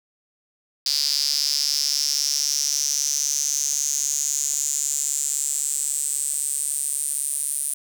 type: tone with high-pass filter sweep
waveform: sawtooth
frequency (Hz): 143.8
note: D3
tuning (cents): -36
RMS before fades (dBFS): -24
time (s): 0.86-7.74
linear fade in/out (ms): 2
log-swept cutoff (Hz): 4800 to 9500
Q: 7.8
effects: none